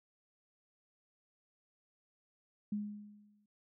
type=tone with exponential decay; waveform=sine; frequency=207.7 Hz; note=G#3; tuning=in tune; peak=-32 dBFS; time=2.72-3.46 s; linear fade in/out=5 ms; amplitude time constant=160 ms; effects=none